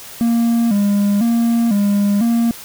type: tone with vibrato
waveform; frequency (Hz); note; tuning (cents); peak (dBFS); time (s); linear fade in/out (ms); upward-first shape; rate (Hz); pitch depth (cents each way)
triangle; 217.3; A3; -21; -10; 0.21-2.51; 0; square; 1; 120
effects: white hiss -35 dBFS RMS until 2.64 s